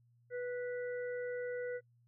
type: harmonic tone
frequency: 491.6 Hz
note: B4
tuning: 8 cents flat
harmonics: 1 / 3 / 4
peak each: -37 / -48 / -51 dBFS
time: 0.3-1.81 s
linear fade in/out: 50 ms
effects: noise-tail reverb RT60 0.1 s tail -26 dB re dry + added 119 Hz sine -66 dBFS peak until 2.07 s